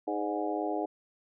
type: harmonic tone with a mistuned harmonic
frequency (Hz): 103.83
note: G#2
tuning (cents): 0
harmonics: 3 / 4 / 5 / 6 / 7 / 8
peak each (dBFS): -34 / -36 / -39 / -38 / -35 / -39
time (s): 0.07-0.86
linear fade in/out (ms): 10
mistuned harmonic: 6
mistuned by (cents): -41
effects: none